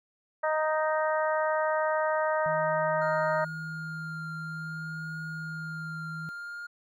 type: harmonic tone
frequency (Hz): 311.1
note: D#4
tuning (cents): 0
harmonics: 2 / 3 / 4 / 5 / 6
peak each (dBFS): -27 / -31 / -33 / -35 / -37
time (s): 0.43-3.45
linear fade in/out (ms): 10
type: tone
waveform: sine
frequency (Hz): 159.2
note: D#3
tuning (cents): +40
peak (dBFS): -37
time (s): 2.46-6.29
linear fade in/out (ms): 0
type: tone with vibrato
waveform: triangle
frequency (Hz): 1409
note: F6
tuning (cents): +15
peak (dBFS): -35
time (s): 3.01-6.67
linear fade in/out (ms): 10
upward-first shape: triangle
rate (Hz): 0.57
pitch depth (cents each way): 24
effects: none